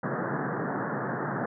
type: band-pass noise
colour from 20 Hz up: pink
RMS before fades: -31 dBFS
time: 0.03-1.46 s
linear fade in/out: 5 ms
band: 120 to 1800 Hz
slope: 96 dB/octave
effects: none